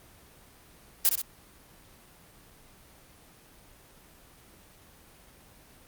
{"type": "noise with echo", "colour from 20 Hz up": "blue", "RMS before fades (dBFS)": -21, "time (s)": [1.05, 1.09], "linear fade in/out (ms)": 0, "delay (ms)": 63, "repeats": 2, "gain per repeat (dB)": -5, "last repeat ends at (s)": 1.216, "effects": ["pink hiss -55 dBFS RMS until 5.87 s", "Opus 24 kbps"]}